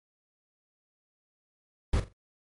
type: noise with echo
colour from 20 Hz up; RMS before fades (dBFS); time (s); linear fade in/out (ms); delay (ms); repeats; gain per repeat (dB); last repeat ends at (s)
brown; -24; 1.93-2; 5; 43; 3; -12; 2.129
effects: MP3 48 kbps